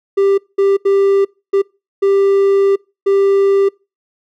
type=tone bursts at uneven times; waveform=triangle; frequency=394.5 Hz; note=G4; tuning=11 cents sharp; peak=-7 dBFS; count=6; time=0.17-0.38 / 0.58-0.77 / 0.85-1.25 / 1.53-1.62 / 2.02-2.76 / 3.06-3.69 s; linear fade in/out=10 ms; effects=noise-tail reverb RT60 0.3 s tail -26 dB re dry